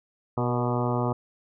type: harmonic tone with a mistuned harmonic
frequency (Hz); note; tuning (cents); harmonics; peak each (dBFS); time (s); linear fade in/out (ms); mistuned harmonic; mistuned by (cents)
122.5; B2; -14; 1 / 2 / 3 / 4 / 5 / 6 / 7 / 8 / 9 / 10; -27 / -30 / -32 / -33 / -34 / -35 / -35 / -36 / -37 / -37; 0.37-1.13; 5; 4; -37
effects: none